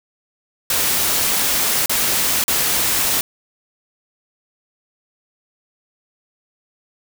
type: noise with dropouts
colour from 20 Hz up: white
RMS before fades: -18 dBFS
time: 0.7-3.21 s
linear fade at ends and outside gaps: 2 ms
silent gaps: 1.86-1.895 / 2.44-2.48 s
effects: none